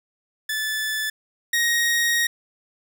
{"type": "tone pair in turn", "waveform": "sawtooth", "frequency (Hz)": [1742, 1877.2], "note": ["A6", "A#6"], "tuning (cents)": [-18, 12], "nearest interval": "minor second", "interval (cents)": 130, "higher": "second", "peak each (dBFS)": [-20, -15], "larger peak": "second", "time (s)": [[0.49, 1.1], [1.53, 2.27]], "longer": "second", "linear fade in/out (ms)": 5, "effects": []}